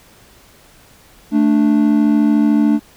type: tone pair together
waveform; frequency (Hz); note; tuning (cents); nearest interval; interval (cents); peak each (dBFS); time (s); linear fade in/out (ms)
triangle; 220 / 293.7; A3 / D4; 0 / 0; perfect fourth; 500; -11; 1.31-2.8; 50
effects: pink hiss -47 dBFS RMS until 2.96 s